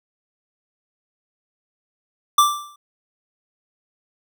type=tone with exponential decay; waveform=square; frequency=1174.7 Hz; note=D6; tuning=in tune; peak=-9 dBFS; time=2.38-2.76 s; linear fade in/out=5 ms; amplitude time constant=82 ms; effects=none